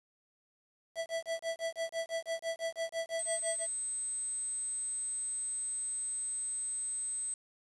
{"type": "tone with tremolo", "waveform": "square", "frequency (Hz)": 659.3, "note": "E5", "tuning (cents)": 0, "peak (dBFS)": -32, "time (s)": [0.95, 3.67], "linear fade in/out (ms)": 50, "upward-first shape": "sine", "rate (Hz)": 6, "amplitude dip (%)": 100}
{"type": "tone", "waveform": "sine", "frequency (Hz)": 8220, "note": "C9", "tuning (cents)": -32, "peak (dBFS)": -34, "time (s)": [3.19, 7.34], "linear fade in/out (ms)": 2}
{"effects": ["resampled to 22050 Hz", "9-bit"]}